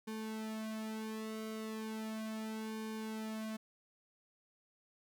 sawtooth tone with flanger, 219.1 Hz, A3, 7 cents flat, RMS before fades -42 dBFS, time 0.07-3.57 s, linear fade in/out 10 ms, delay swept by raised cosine 1.5 to 3.4 ms, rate 0.36 Hz, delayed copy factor -0.85, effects none

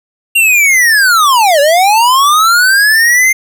square linear two-way sweep, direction down then up, 2794 to 554.4 to 2114 Hz, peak -6 dBFS, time 0.35-3.33 s, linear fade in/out 10 ms, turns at 1.6 s, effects none

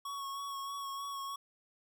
square tone with vibrato, 1108.7 Hz, C#6, in tune, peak -39 dBFS, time 0.05-1.36 s, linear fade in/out 5 ms, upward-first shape sine, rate 3.2 Hz, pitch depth 23 cents each way, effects none

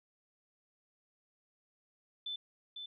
sine tone with echo, 3520 Hz, A7, in tune, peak -37 dBFS, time 2.26-2.36 s, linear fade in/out 5 ms, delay 500 ms, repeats 1, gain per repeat -5 dB, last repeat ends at 2.86 s, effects none

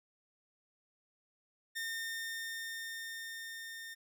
sawtooth tone with level ramp, 1820 Hz, A#6, 42 cents flat, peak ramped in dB -33 to -41 dBFS, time 1.75-3.95 s, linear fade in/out 20 ms, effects none

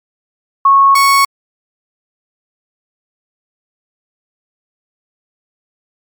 sine / 35% pulse tone pair in turn, 1100 / 1107.7 Hz, C#6 / C#6, -14 / -2 cents, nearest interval unison, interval 12 cents, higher second, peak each -4 / -5 dBFS, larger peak first, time 0.65-0.95 / 0.95-1.25 s, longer neither, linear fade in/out 5 ms, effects MP3 96 kbps

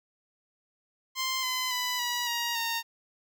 10% pulse tone with pitch steps, 1046.5 / 1020.2 / 994.6 / 969.7 / 945.3 / 921.6 Hz, C6 / C6 / B5 / B5 / A#5 / A#5, 0 / -44 / +12 / -32 / +24 / -20 cents, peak -20 dBFS, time 1.15-2.83 s, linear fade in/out 50 ms, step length 280 ms, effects none

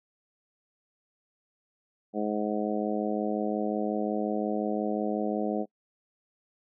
harmonic tone, 105.6 Hz, G#2, 29 cents sharp, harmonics 2 / 3 / 4 / 5 / 6 / 7, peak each -31 / -33 / -34 / -35 / -36 / -36 dBFS, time 2.13-5.66 s, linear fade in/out 50 ms, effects noise-tail reverb RT60 0.1 s tail -25 dB re dry

